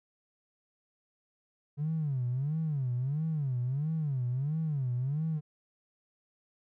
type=tone with vibrato; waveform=triangle; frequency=140.4 Hz; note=C#3; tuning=22 cents sharp; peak=-25 dBFS; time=1.77-5.41 s; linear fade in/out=50 ms; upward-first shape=sine; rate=1.5 Hz; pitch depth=240 cents each way; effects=tanh soft clip ceiling -26 dBFS